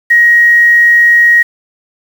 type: tone with quantisation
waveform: sine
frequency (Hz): 1888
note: A#6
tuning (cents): +22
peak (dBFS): -3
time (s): 0.1-1.43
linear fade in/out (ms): 10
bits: 5
effects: none